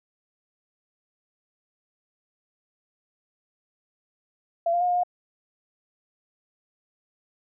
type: tone with pitch steps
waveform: sine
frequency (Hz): 678 / 697 / 717 / 711 / 715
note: E5 / F5 / F5 / F5 / F5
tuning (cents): +49 / -4 / +45 / +31 / +41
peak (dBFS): -20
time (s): 4.66-5.035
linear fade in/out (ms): 5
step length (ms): 75
effects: none